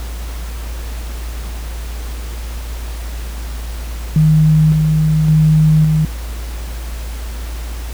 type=tone with tremolo; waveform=sine; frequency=155.56 Hz; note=D#3; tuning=in tune; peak=-7 dBFS; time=4.16-6.05 s; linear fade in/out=2 ms; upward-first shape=square; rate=0.89 Hz; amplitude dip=30%; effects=added 57 Hz sine -22 dBFS peak until 7.93 s + pink hiss -34 dBFS RMS until 7.93 s